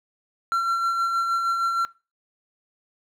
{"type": "tone with tremolo", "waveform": "triangle", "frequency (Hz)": 1361, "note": "F6", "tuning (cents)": -45, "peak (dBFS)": -17, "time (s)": [0.52, 1.85], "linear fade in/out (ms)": 0, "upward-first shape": "sine", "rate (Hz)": 6.4, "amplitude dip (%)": 35, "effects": ["noise-tail reverb RT60 0.3 s tail -21 dB re dry"]}